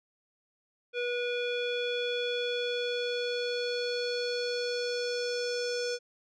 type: tone with low-pass filter sweep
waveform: square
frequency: 486.1 Hz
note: B4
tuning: 28 cents flat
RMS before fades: -32 dBFS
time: 0.93-5.99 s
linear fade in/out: 50 ms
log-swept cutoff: 2900 to 5600 Hz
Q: 4.2
effects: none